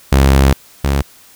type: tone pair in turn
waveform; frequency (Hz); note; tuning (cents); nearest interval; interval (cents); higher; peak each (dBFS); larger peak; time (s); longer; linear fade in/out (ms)
sawtooth; 67.8 / 69.38; C#2 / C#2; -38 / +2; unison; 40; second; -3 / -8; first; 0.12-0.53 / 0.84-1.02; first; 5
effects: white hiss -44 dBFS RMS until 1.35 s